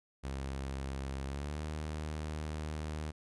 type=tone with pitch glide; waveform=sawtooth; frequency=67.6 to 76.76 Hz; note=C#2 to D#2; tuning=-43 to -23 cents; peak=-33 dBFS; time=0.23-3.12 s; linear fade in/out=20 ms; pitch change=+220 cents; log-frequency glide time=1.26-1.62 s; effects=resampled to 24000 Hz